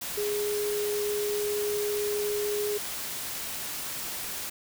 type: tone in noise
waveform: sine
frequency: 415.3 Hz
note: G#4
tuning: in tune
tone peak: -27 dBFS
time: 0.17-2.78 s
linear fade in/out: 10 ms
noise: white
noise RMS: -35 dBFS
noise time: 0.01-4.5 s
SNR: +5 dB
effects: none